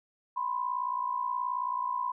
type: tone pair together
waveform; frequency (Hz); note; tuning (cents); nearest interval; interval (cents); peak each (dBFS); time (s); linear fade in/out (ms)
sine; 987.8 / 1046.5; B5 / C6; 0 / 0; minor second; 100; -31 / -33; 0.36-2.12; 10
effects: none

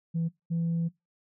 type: tone pair in turn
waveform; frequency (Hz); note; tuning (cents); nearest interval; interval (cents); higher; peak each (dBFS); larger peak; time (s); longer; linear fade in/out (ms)
sine; 165.6 / 167.23; E3 / E3; +8 / +25; unison; 17; second; -24; neither; 0.14-0.29 / 0.5-0.89; second; 20
effects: noise-tail reverb RT60 0.2 s tail -22 dB re dry + tanh soft clip ceiling -23 dBFS

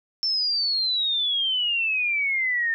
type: exponential sweep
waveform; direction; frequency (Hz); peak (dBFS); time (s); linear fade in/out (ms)
sine; down; 5390 to 1805; -21; 0.23-2.74; 0
effects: none

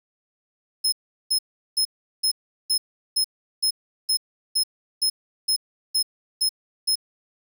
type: tone bursts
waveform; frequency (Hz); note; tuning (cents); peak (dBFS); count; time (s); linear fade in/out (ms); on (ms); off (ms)
sawtooth; 5160; E8; -38; -16; 14; 0.84-6.956; 10; 84; 380
effects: none

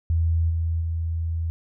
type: tone with level steps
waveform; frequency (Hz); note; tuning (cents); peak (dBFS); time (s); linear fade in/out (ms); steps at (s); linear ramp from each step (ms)
sine; 82.41; E2; 0; -18 / -21 / -23; 0.1-1.5; 0; 0.49 / 0.8; 20
effects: none

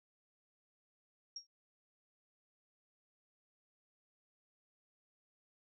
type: tone with exponential decay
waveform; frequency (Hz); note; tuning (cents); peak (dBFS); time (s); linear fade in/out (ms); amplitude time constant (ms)
sine; 5588; F8; 0; -39; 1.36-1.47; 5; 23
effects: none

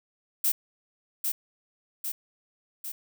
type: noise with echo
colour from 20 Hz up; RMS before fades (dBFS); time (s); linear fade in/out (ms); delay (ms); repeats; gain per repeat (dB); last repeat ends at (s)
violet; -24; 0.44-0.52; 5; 800; 3; -4; 2.92
effects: none

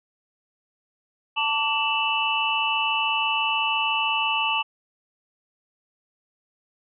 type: tone cluster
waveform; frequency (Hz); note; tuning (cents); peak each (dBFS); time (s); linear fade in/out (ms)
sine; 888 / 1155 / 2666 / 2940; A5 / D6 / E7 / F#7; +16 / -29 / +19 / -12; -26 / -29 / -25 / -27; 1.36-4.63; 20
effects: none

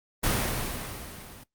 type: noise with level ramp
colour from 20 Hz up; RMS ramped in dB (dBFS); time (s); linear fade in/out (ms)
pink; -24 to -47; 0.23-1.44; 10
effects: noise-tail reverb RT60 0.1 s tail -17 dB re dry + Opus 32 kbps

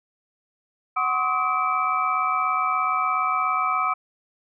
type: tone cluster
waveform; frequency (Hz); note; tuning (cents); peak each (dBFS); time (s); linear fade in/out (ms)
sine; 743 / 1045 / 1122 / 1269 / 2321; F#5 / C6 / C#6 / D#6 / D7; +7 / -2 / +21 / +34 / -21; -29 / -30 / -29 / -22 / -31; 0.96-3.94; 10
effects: none

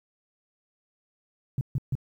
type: tone bursts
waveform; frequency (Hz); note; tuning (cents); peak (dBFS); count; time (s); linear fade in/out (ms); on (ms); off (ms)
sine; 132.1; C3; +17; -23; 3; 1.58-1.953; 2; 31; 140
effects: 10-bit

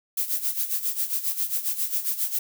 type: noise with tremolo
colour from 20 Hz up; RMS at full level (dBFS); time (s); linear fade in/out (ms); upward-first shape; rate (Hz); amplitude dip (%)
violet; -24; 0.17-2.39; 5; sine; 7.4; 75
effects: none

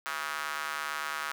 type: tone with high-pass filter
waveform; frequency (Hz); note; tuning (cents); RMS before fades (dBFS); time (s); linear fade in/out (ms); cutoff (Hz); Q
square; 74.5; D2; +25; -35; 0.06-1.32; 0; 1300; 2.7
effects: none

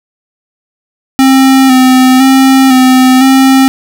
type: tone with vibrato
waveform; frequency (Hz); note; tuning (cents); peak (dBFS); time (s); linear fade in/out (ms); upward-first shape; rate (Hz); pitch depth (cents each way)
square; 261.6; C4; 0; -3; 1.19-3.68; 0; square; 0.99; 28
effects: none

